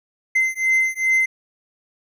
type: beating tone pair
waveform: triangle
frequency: 2068 / 2070.5 Hz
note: C7 / C7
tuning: -21 / -19 cents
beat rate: 2.5 Hz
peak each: -18 dBFS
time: 0.35-1.26 s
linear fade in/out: 10 ms
effects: none